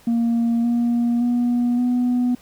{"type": "tone with pitch steps", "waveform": "sine", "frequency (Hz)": [233.1, 237.4, 241.9, 246.4], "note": ["A#3", "A#3", "B3", "B3"], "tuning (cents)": [0, 32, -36, -4], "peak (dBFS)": -14, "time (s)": [0.07, 2.35], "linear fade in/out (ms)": 5, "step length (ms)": 570, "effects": ["tanh soft clip ceiling -15 dBFS", "pink hiss -51 dBFS RMS until 2.41 s"]}